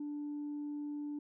sine tone, 293.4 Hz, D4, 2 cents flat, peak -36 dBFS, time 0-1.19 s, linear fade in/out 5 ms, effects tanh soft clip ceiling -35 dBFS

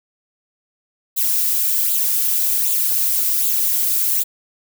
violet noise with flanger, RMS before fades -18 dBFS, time 1.16-4.24 s, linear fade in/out 20 ms, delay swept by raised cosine 0.26 to 3.06 ms, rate 1.3 Hz, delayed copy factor +0.65, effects none

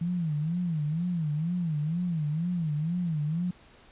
sine tone with vibrato, 162.8 Hz, E3, 21 cents flat, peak -26 dBFS, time 0.01-3.51 s, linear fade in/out 5 ms, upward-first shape sine, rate 2.1 Hz, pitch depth 170 cents each way, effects pink hiss -56 dBFS RMS until 3.91 s + resampled to 8000 Hz

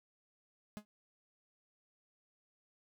45% pulse tone with exponential decay, 210 Hz, G#3, 19 cents sharp, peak -38 dBFS, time 0.77-0.85 s, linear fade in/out 0 ms, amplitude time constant 17 ms, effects none

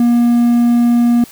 triangle tone, 238.2 Hz, A#3, 38 cents sharp, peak -6 dBFS, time 0-1.24 s, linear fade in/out 2 ms, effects white hiss -39 dBFS RMS until 1.31 s

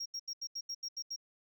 sine tone bursts, 5590 Hz, F8, 1 cent sharp, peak -34 dBFS, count 9, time 0-1.162 s, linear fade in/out 10 ms, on 58 ms, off 80 ms, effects tanh soft clip ceiling -36 dBFS

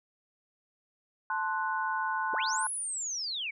sine chord, F# diminished, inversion first, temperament equal, 880 / 1046.5 / 1480 Hz, A5 / C6 / F#6, 0 / 0 / 0 cents, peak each -33 dBFS, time 1.3-2.67 s, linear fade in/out 2 ms
sine linear two-way sweep, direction up then down, 140.6 to 10760 to 2158 Hz, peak -32 dBFS, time 2.33-3.51 s, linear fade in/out 10 ms, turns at 2.68 s
effects none

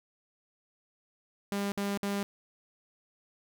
sawtooth tone bursts, 200.7 Hz, G3, 41 cents sharp, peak -26 dBFS, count 3, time 1.52-2.23 s, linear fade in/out 0 ms, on 200 ms, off 55 ms, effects none

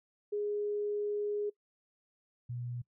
sine tone pair in turn, 414.3 / 121.58 Hz, G#4 / B2, -4 / -27 cents, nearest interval octave + major sixth, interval 2123 cents, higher first, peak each -31 / -36 dBFS, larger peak first, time 0.32-1.5 / 2.49-2.82 s, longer first, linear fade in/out 10 ms, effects noise-tail reverb RT60 0.1 s tail -22 dB re dry

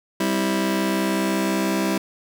sawtooth chord, C major, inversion second, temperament just, 196.22 / 261.6 / 327 Hz, G3 / C4 / E4, +2 / 0 / -14 cents, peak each -19 / -24 / -20 dBFS, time 0.2-1.98 s, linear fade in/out 5 ms, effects none

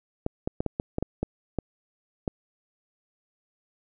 clicks, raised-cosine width 2 ms, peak -13 dBFS, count 10, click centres 0.264 / 0.475 / 0.605 / 0.663 / 0.799 / 0.984 / 1.026 / 1.23 / 1.587 / 2.278 s, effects none

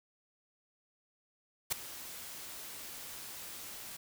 white noise with ADSR envelope, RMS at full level -29 dBFS, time 1.7-3.97 s, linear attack 24 ms, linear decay 3 ms, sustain -17 dB, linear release 9 ms, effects none

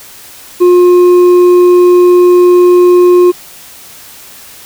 sine tone with hard clipping, 356.5 Hz, F4, 36 cents sharp, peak -3 dBFS, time 0.6-3.32 s, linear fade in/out 20 ms, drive 4 dB, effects white hiss -33 dBFS RMS until 4.65 s

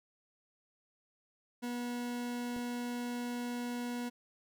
40% pulse tone, 242.4 Hz, B3, 32 cents flat, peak -35 dBFS, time 1.62-4.1 s, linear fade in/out 20 ms
clicks, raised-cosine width 2 ms, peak -34 / -42 dBFS, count 2, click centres 2.564 / 2.586 s
effects none

